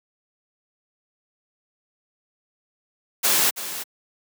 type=noise with echo; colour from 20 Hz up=white; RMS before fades=-19 dBFS; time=3.23-3.51 s; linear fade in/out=20 ms; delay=330 ms; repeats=1; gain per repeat=-12 dB; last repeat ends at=3.84 s; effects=high-pass 200 Hz 12 dB/octave